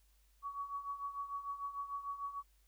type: tone with tremolo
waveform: sine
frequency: 1127 Hz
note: C#6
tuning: 28 cents sharp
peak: -36 dBFS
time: 0.42-2.43 s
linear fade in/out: 50 ms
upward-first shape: triangle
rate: 6.7 Hz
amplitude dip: 80%
effects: added 50 Hz sine -67 dBFS peak until 2.67 s + white hiss -75 dBFS RMS until 2.67 s